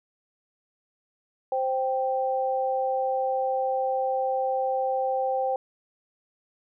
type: tone pair together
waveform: sine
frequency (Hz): 523.3 / 783.3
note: C5 / G5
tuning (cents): 0 / -2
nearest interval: perfect fifth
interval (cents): 698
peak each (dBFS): -26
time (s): 1.52-5.56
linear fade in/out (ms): 2
effects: none